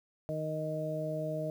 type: harmonic tone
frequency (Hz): 155.56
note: D#3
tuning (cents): 0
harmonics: 1 / 2 / 3 / 4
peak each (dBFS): -37 / -42 / -42 / -35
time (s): 0.29-1.5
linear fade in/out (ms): 0
effects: 10-bit